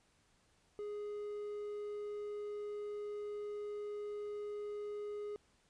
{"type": "tone", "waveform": "triangle", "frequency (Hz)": 415.3, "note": "G#4", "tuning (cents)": 0, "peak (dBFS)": -38, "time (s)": [0.79, 5.36], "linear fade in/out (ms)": 0, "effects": ["pink hiss -72 dBFS RMS until 5.69 s", "resampled to 22050 Hz"]}